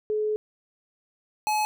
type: tone pair in turn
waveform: sine / square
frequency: 426.8 / 851.8 Hz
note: G#4 / G#5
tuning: +47 / +44 cents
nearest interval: octave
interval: 1197 cents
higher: second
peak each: -23 dBFS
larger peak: neither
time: 0.1-0.36 / 1.47-1.65 s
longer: first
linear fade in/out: 0 ms
effects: none